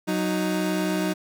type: tone pair together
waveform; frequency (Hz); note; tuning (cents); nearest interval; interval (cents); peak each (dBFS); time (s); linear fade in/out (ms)
30% pulse; 184.98 / 311.1; F#3 / D#4; 0 / 0; major sixth; 900; -23; 0.07-1.14; 20
effects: none